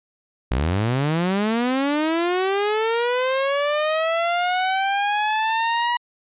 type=linear sweep; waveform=sawtooth; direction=up; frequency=55.7 to 969 Hz; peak=-15 dBFS; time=0.51-5.97 s; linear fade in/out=5 ms; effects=resampled to 8000 Hz